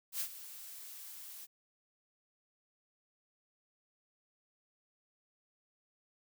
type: noise with ADSR envelope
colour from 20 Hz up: blue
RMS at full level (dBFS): -35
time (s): 0.12-1.47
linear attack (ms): 83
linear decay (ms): 77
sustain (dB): -14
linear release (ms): 30
effects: none